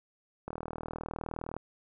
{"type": "click train", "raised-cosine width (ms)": 1, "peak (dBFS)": -23, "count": 44, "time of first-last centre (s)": [0.48, 1.566], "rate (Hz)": 39.6, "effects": []}